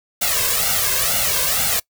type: noise with flanger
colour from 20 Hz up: white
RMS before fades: -19 dBFS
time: 0.21-1.8 s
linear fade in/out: 10 ms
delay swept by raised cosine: 1.4 to 1.91 ms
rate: 2.1 Hz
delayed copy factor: +1
effects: noise-tail reverb RT60 0.1 s tail -24 dB re dry